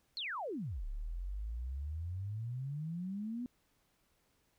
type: exponential two-way sweep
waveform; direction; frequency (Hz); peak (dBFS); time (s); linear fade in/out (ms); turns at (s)
sine; down then up; 4446 to 34 to 251.8; -37; 0.17-3.46; 0; 0.86
effects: pink hiss -75 dBFS RMS until 4.58 s